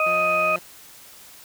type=harmonic tone; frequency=625 Hz; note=D#5; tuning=8 cents sharp; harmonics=1 / 2 / 4; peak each=-23 / -22 / -22 dBFS; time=0-0.56 s; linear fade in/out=2 ms
type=tone; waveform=15% pulse; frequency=176.5 Hz; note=F3; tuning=19 cents sharp; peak=-28 dBFS; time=0.06-0.59 s; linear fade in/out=5 ms
effects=white hiss -46 dBFS RMS until 1.44 s